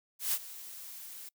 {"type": "noise with ADSR envelope", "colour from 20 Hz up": "blue", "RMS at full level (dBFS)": -29, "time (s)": [0.19, 1.29], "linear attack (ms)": 140, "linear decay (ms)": 52, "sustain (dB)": -17, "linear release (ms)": 6, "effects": ["noise-tail reverb RT60 0.1 s tail -25 dB re dry"]}